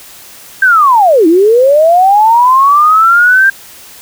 sine linear two-way sweep, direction down then up, 1597 to 311.1 to 1597 Hz, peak -3 dBFS, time 0.62-3.5 s, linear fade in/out 5 ms, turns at 1.27 s, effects white hiss -34 dBFS RMS until 4.01 s

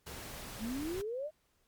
pink noise, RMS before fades -45 dBFS, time 0.06-1.02 s, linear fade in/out 10 ms
sine exponential sweep, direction up, 207.7 to 635 Hz, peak -35 dBFS, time 0.59-1.31 s, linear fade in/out 50 ms
effects pink hiss -74 dBFS RMS until 1.67 s + MP3 96 kbps

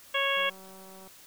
harmonic tone, 552 Hz, C#5, 7 cents flat, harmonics 1 / 2 / 3 / 4 / 5 / 6, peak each -32 / -32 / -32 / -32 / -32 / -32 dBFS, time 0.14-0.5 s, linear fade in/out 10 ms
click train, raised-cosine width 1 ms, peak -38 dBFS, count 135, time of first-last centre 0.37-1.075 s, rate 190 Hz
effects white hiss -53 dBFS RMS until 1.26 s

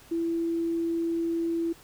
sine tone, 333.7 Hz, E4, 21 cents sharp, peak -25 dBFS, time 0.11-1.73 s, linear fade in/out 10 ms, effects pink hiss -53 dBFS RMS until 1.83 s

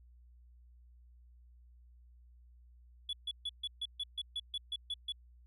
sine tone bursts, 3405 Hz, G#7, 42 cents sharp, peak -32 dBFS, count 12, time 3.09-5.122 s, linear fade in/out 5 ms, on 41 ms, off 140 ms, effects tanh soft clip ceiling -34 dBFS + added 60 Hz sine -57 dBFS peak until 5.46 s

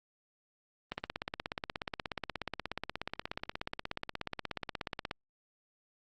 click train, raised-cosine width 0.3 ms, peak -19 dBFS, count 71, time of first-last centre 0.92-5.112 s, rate 16.7 Hz, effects Opus 32 kbps

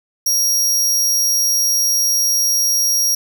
sawtooth tone, 5640 Hz, F8, 16 cents sharp, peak -11 dBFS, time 0.26-3.15 s, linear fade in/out 5 ms, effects none

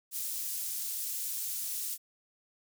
pink high-pass noise, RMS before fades -36 dBFS, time 0.11-1.98 s, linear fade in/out 50 ms, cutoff 8700 Hz, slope 12 dB/octave, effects none

